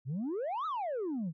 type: exponential two-way sweep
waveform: sine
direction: up then down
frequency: 118.6 to 1325 to 148.8 Hz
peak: -30 dBFS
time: 0.05-1.33 s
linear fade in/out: 50 ms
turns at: 0.66 s
effects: tanh soft clip ceiling -31 dBFS